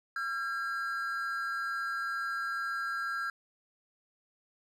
triangle tone pair together, 1363 / 1620.9 Hz, F6 / G#6, -43 / -43 cents, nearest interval minor third, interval 300 cents, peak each -33 / -33 dBFS, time 0.16-3.3 s, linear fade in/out 2 ms, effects none

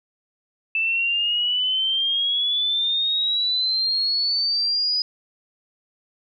sine exponential sweep, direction up, 2637 to 4978 Hz, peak -19 dBFS, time 0.75-5.02 s, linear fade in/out 2 ms, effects none

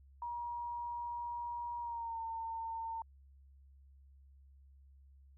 sine tone with pitch glide, 953 to 907.3 Hz, A#5 to A#5, +38 to -47 cents, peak -38 dBFS, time 0.22-3.02 s, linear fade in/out 2 ms, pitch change -85 cents, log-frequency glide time 1.8-2.2 s, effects added 68 Hz sine -58 dBFS peak until 5.37 s

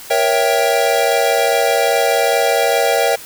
square chord, A# diminished seventh, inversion none, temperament equal with one note detuned, 471.9 / 554.4 / 659.3 / 784 Hz, A#4 / C#5 / E5 / G5, +21 / 0 / 0 / 0 cents, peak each -19 dBFS, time 0.1-3.16 s, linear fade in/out 10 ms, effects white hiss -35 dBFS RMS until 3.25 s

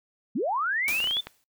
sine linear sweep, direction up, 176.4 to 3561 Hz, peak -24 dBFS, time 0.35-1.21 s, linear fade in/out 10 ms
white noise with exponential decay, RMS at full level -31 dBFS, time 0.88-1.44 s, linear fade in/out 0 ms, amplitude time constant 120 ms
clicks, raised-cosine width 0.3 ms, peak -20 dBFS, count 6, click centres 1.003 / 1.042 / 1.073 / 1.11 / 1.169 / 1.27 s
effects noise-tail reverb RT60 0.2 s tail -24 dB re dry

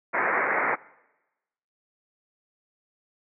white low-pass noise, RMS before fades -24 dBFS, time 0.13-0.76 s, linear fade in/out 20 ms, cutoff 2200 Hz, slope 96 dB/octave, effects noise-tail reverb RT60 1.0 s tail -22 dB re dry + high-pass 400 Hz 12 dB/octave

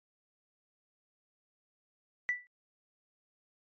sine tone with exponential decay, 1970 Hz, B6, 5 cents flat, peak -24 dBFS, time 2.29-2.47 s, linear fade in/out 0 ms, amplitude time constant 39 ms, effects tanh soft clip ceiling -21 dBFS + MP3 32 kbps

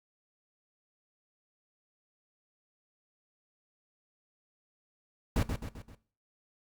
brown noise with echo, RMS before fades -27 dBFS, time 5.36-5.43 s, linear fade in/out 2 ms, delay 130 ms, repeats 4, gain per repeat -6 dB, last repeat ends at 5.95 s, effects noise-tail reverb RT60 0.4 s tail -17 dB re dry + Opus 48 kbps

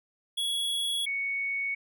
square / sine tone pair in turn, 3355 / 2223 Hz, G#7 / C#7, +17 / +4 cents, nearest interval perfect fifth, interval 713 cents, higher first, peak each -28 dBFS, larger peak neither, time 0.37-1.06 / 1.06-1.75 s, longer neither, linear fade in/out 10 ms, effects none

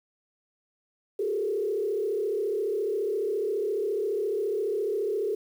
sine tone with frequency modulation, 415.3 Hz, G#4, in tune, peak -25 dBFS, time 1.19-5.35 s, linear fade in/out 5 ms, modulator 34.5 Hz, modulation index 1.2, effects 9-bit

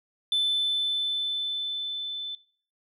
sine tone with level ramp, 3520 Hz, A7, in tune, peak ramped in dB -19 to -31 dBFS, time 0.32-2.35 s, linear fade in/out 2 ms, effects noise-tail reverb RT60 0.5 s tail -22 dB re dry + tanh soft clip ceiling -20 dBFS

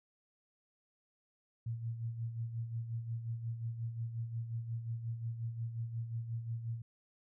sine tone with tremolo, 115.3 Hz, A#2, 19 cents flat, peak -34 dBFS, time 1.66-6.82 s, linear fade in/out 5 ms, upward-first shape sine, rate 5.6 Hz, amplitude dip 60%, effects none

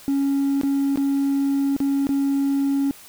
triangle tone with dropouts, 277.2 Hz, C#4, in tune, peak -15 dBFS, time 0.08-2.91 s, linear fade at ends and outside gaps 0 ms, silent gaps 0.613-0.634 / 0.958-0.974 / 1.765-1.803 / 2.069-2.091 s, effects tanh soft clip ceiling -13 dBFS + white hiss -45 dBFS RMS until 3.08 s

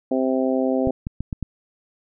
harmonic tone, 130.81 Hz, C3, in tune, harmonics 2 / 3 / 4 / 5 / 6, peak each -21 / -26 / -24 / -27 / -33 dBFS, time 0.11-0.91 s, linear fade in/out 5 ms
clicks, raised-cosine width 5 ms, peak -14 dBFS, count 5, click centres 0.873 / 1.069 / 1.206 / 1.328 / 1.427 s
effects none

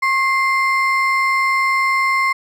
triangle ring-modulated tone, 1585 Hz, G6, 19 cents sharp, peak -9 dBFS, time 0.02-2.33 s, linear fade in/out 10 ms, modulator 505 Hz, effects none

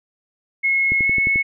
sine tone with pitch glide, 2172 to 2196 Hz, C#7 to C#7, -36 to -17 cents, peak -15 dBFS, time 0.63-1.43 s, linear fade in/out 20 ms, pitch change +19 cents, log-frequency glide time 1.02-1.1 s
click train, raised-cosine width 3 ms, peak -15 dBFS, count 6, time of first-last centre 0.92-1.359 s, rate 11.4 Hz
effects none

